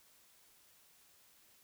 silence, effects white hiss -66 dBFS RMS until 1.63 s

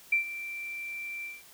sine tone with ADSR envelope, 2349 Hz, D7, in tune, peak -20 dBFS, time 0.12-1.43 s, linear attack 7 ms, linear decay 110 ms, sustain -15 dB, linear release 190 ms, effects white hiss -54 dBFS RMS until 1.53 s

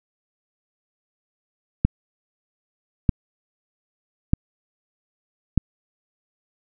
click train, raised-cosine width 5 ms, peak -3 dBFS, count 4, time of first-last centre 1.85-5.577 s, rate 0.805 Hz, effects none

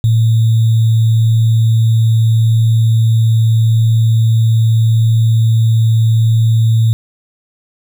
sine tone with sample-and-hold, 112.4 Hz, A2, 37 cents sharp, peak -7 dBFS, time 0.04-6.93 s, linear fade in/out 0 ms, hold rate 3675 Hz, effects none

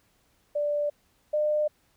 sine tone pair in turn, 587.3 / 602.8 Hz, D5 / D5, 0 / +45 cents, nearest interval unison, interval 45 cents, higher second, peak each -24 / -22 dBFS, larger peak second, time 0.55-0.9 / 1.33-1.68 s, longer neither, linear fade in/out 10 ms, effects pink hiss -67 dBFS RMS until 1.96 s

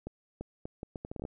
accelerating click train, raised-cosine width 2 ms, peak -25 dBFS, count 12, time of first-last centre 0.07-1.252 s, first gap 340 ms, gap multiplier 0.72, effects none

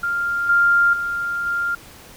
sine tone with level steps, 1396.9 Hz, F6, in tune, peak -19 / -12 / -21 / -19 dBFS, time 0.03-1.75 s, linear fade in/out 5 ms, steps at 0.49 / 0.93 / 1.46 s, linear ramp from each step 5 ms, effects pink hiss -43 dBFS RMS until 2.16 s

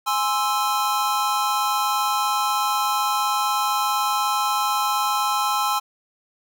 square chord, Ab augmented, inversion none, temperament equal, 830.6 / 1046.5 / 1318.5 Hz, Ab5 / C6 / E6, 0 / 0 / 0 cents, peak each -25 dBFS, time 0.06-5.8 s, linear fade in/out 20 ms, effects none

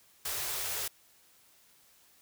white band-stop noise, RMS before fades -35 dBFS, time 0.25-0.88 s, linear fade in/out 5 ms, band 150 to 340 Hz, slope 96 dB/octave, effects white hiss -63 dBFS RMS until 2.21 s

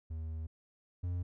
triangle tone pair in turn, 79.8 / 88.67 Hz, D#2 / F2, +44 / +27 cents, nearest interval major second, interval 183 cents, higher second, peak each -35 / -31 dBFS, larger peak second, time 0.1-0.47 / 1.03-1.23 s, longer first, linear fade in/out 10 ms, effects none

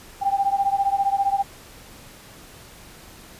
sine beating tone pair, 786 / 801 Hz, G5 / G5, +4 / +37 cents, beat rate 15 Hz, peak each -21 / -22 dBFS, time 0.21-1.43 s, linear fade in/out 20 ms, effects pink hiss -45 dBFS RMS until 3.39 s + resampled to 32000 Hz

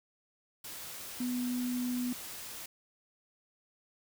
sine tone in noise, 247.4 Hz, B3, 3 cents sharp, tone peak -31 dBFS, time 1.2-2.13 s, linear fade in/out 5 ms, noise white, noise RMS -44 dBFS, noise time 0.64-2.66 s, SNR +10 dB, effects none

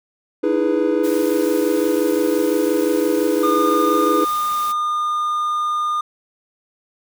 triangle chord, E major seventh, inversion third, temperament equal with one note detuned, 303.8 / 329.6 / 415.3 / 493.9 Hz, D#4 / E4 / G#4 / B4, -41 / 0 / 0 / 0 cents, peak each -19 dBFS, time 0.43-4.25 s, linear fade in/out 10 ms
white noise, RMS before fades -34 dBFS, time 1.03-4.73 s, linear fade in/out 20 ms
triangle tone, 1215 Hz, D#6, 42 cents flat, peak -16 dBFS, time 3.43-6.01 s, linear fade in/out 5 ms
effects none

